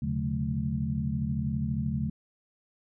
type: tone cluster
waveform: sine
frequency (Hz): 78.3 / 129.3 / 141.7 / 182.4 / 216.6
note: D#2 / C3 / C#3 / F#3 / A3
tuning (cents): +11 / -20 / +38 / -24 / -27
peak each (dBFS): -35 / -37 / -31 / -36 / -32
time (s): 0.02-2.1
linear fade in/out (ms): 5
effects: none